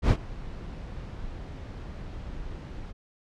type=noise with ADSR envelope; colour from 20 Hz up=brown; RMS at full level=-17 dBFS; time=0.02-2.93 s; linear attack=79 ms; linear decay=65 ms; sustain=-21 dB; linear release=30 ms; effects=low-pass 5000 Hz 12 dB/octave